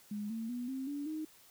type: tone with pitch steps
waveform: sine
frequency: 207.7 / 225.2 / 244.2 / 264.7 / 287 / 311.2 Hz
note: G#3 / A3 / B3 / C4 / D4 / D#4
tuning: 0 / +40 / -19 / +20 / -40 / 0 cents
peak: -36 dBFS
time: 0.11-1.25 s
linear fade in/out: 5 ms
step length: 190 ms
effects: white hiss -61 dBFS RMS until 1.5 s